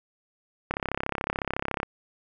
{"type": "click train", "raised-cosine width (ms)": 0.5, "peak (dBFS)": -12, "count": 39, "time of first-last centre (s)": [0.71, 1.831], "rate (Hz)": 33.9, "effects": []}